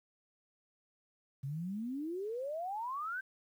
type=exponential sweep; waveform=sine; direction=up; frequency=130.81 to 1584 Hz; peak=-36 dBFS; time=1.43-3.21 s; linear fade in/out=10 ms; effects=11-bit